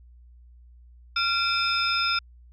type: tone cluster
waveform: sine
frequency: 1379 / 2363 / 2581 / 3605 / 5120 Hz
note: F6 / D7 / E7 / A7 / D#8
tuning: -22 / +10 / -37 / +41 / +49 cents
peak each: -25 / -31 / -33 / -29 / -27 dBFS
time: 1.16-2.19 s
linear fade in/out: 5 ms
effects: tanh soft clip ceiling -12 dBFS + added 60 Hz sine -48 dBFS peak until 2.52 s